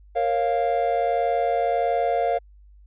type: chord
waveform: triangle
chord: Bb minor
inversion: none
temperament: equal with one note detuned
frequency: 466.2 / 547.7 / 698.5 Hz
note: Bb4 / Db5 / F5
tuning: 0 / -21 / 0 cents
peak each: -24 / -24 / -20 dBFS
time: 0.15-2.39 s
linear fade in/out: 20 ms
effects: added 50 Hz sine -47 dBFS peak until 2.86 s + resampled to 8000 Hz